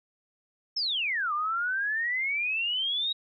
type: exponential two-way sweep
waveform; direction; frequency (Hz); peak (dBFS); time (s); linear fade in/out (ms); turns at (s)
sine; down then up; 5450 to 1174.7 to 3832; -26; 0.76-3.13; 10; 1.33
effects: none